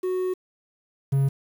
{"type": "tone pair in turn", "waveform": "triangle", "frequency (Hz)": [369, 136.99], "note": ["F#4", "C#3"], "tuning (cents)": [-5, -20], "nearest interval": "octave + perfect fourth", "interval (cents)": 1715, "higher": "first", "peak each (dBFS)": [-21, -16], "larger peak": "second", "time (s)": [[0.03, 0.34], [1.12, 1.29]], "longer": "first", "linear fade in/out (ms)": 10, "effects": ["8-bit"]}